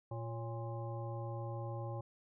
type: harmonic tone with a mistuned harmonic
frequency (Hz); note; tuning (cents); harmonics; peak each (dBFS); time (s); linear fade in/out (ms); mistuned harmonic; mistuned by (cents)
116.54; A#2; 0; 1 / 3 / 5 / 7 / 9; -40 / -49 / -47 / -49 / -53; 0.11-2.01; 5; 5; -74
effects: none